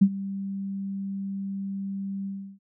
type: tone with ADSR envelope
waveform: sine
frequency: 196 Hz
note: G3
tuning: in tune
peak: -11 dBFS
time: 0.01-2.59 s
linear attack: 12 ms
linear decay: 62 ms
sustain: -18 dB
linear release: 330 ms
effects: none